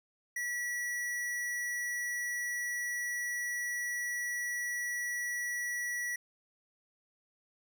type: tone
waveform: square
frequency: 1940 Hz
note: B6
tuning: 31 cents flat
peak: -34 dBFS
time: 0.36-6.16 s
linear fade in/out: 5 ms
effects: none